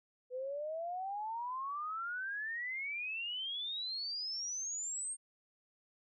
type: exponential sweep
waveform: sine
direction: up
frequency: 493.9 to 8700 Hz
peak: -37 dBFS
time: 0.3-5.17 s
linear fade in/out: 50 ms
effects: none